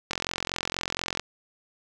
click train, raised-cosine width 0.2 ms, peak -10 dBFS, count 49, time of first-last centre 0.11-1.196 s, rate 44.2 Hz, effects none

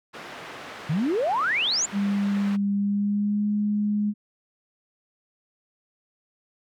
white band-pass noise, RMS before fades -40 dBFS, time 0.13-2.57 s, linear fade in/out 20 ms, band 140 to 2000 Hz, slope 12 dB/octave
sine exponential sweep, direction up, 138.59 to 7450 Hz, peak -21 dBFS, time 0.89-1.86 s, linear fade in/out 10 ms
sine tone with pitch glide, 200.7 to 208 Hz, G3 to G#3, +41 to +3 cents, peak -21 dBFS, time 1.92-4.14 s, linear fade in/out 50 ms, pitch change +62 cents, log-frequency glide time 2.75-3.47 s
effects none

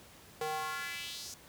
square tone with high-pass filter sweep, 154.7 Hz, D#3, 10 cents flat, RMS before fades -39 dBFS, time 0.41-1.34 s, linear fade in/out 2 ms, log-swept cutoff 530 to 6300 Hz, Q 2.5, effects pink hiss -56 dBFS RMS until 1.48 s + high-pass 60 Hz 12 dB/octave

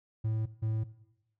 triangle tone bursts at uneven times, 110 Hz, A2, in tune, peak -26 dBFS, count 2, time 0.24-0.46 / 0.62-0.84 s, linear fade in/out 10 ms, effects noise-tail reverb RT60 0.9 s tail -17 dB re dry

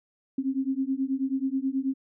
sine beating tone pair, 262.8 / 272.1 Hz, C4 / C#4, +8 / -32 cents, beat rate 9.3 Hz, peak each -28 dBFS, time 0.38-1.94 s, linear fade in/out 5 ms, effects none

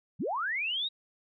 sine linear sweep, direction up, 105.1 to 3853 Hz, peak -29 dBFS, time 0.19-0.89 s, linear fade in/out 20 ms, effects none

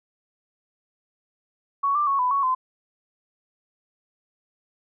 sine tone with pitch steps, 1116 / 1182 / 1106 / 999 / 1113 / 1028 Hz, C#6 / D6 / C#6 / B5 / C#6 / C6, +11 / +11 / -4 / +20 / +7 / -31 cents, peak -19 dBFS, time 1.83-2.55 s, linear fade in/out 10 ms, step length 120 ms, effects none

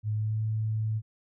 sine tone with pitch glide, 107 to 109.31 Hz, A2 to A2, -48 to -11 cents, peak -26 dBFS, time 0.03-1.02 s, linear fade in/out 50 ms, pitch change +37 cents, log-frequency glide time 0.14-0.4 s, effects none

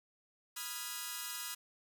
5% pulse chord, F half-diminished seventh, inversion second, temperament equal with one note detuned, 987.8 / 1244.5 / 1396.9 / 1652.6 Hz, Cb6 / Eb6 / F6 / Ab6, 0 / 0 / 0 / -9 cents, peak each -34 dBFS, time 0.56-1.55 s, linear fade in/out 10 ms, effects none

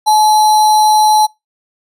sine tone with sample-and-hold, 856 Hz, A5, 48 cents flat, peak -6 dBFS, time 0.06-1.27 s, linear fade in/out 20 ms, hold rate 4900 Hz, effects noise-tail reverb RT60 0.2 s tail -25 dB re dry + resampled to 32000 Hz

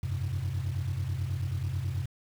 sine chord, F suspended second, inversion none, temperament equal with one note detuned, 88.78 / 98 / 130.81 Hz, F2 / G2 / C3, +29 / 0 / 0 cents, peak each -32 dBFS, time 0.03-2.06 s, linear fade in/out 5 ms, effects tanh soft clip ceiling -24 dBFS + 8-bit

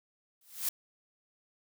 blue noise with exponential growth, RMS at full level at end -28 dBFS, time 0.41-0.69 s, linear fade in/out 5 ms, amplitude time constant 59 ms, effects none

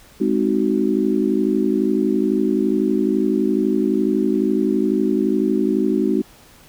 sine chord, Ab dominant seventh, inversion none, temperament just, 207.7 / 259.6 / 311.5 / 373.8 Hz, Ab3 / C4 / Eb4 / Gb4, 0 / -13 / +2 / +18 cents, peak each -21 dBFS, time 0.2-6.22 s, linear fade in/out 10 ms, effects pink hiss -48 dBFS RMS until 6.68 s

